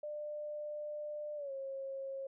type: tone with pitch glide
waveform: sine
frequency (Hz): 597 to 541.2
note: D5 to C#5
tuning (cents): +28 to -42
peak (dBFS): -39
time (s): 0.03-2.27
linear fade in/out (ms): 5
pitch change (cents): -170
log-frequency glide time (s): 1.36-1.52
effects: none